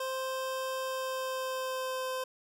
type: tone with pitch glide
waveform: 25% pulse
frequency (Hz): 523.3 to 516.4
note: C5 to C5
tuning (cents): 0 to -23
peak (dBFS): -29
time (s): 0-2.24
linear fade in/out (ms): 5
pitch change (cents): -23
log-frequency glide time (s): 0.82-2.11
effects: none